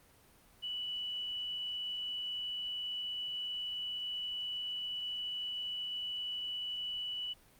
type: tone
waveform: sine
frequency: 2960 Hz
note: F#7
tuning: in tune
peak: -36 dBFS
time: 0.62-7.34 s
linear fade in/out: 20 ms
effects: pink hiss -63 dBFS RMS until 7.59 s + Opus 32 kbps